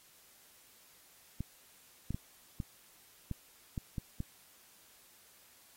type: clicks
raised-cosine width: 5 ms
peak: -24 dBFS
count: 8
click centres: 1.406 / 2.106 / 2.145 / 2.602 / 3.313 / 3.778 / 3.982 / 4.204 s
effects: white hiss -62 dBFS RMS until 5.76 s + AAC 48 kbps